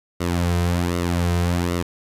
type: tone with flanger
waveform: sawtooth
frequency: 87.1 Hz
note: F2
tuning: 4 cents flat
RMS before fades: -21 dBFS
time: 0.2-1.83 s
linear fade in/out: 10 ms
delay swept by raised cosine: 1.2 to 3.6 ms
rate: 1.3 Hz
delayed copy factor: -0.65
effects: resampled to 32000 Hz + 8-bit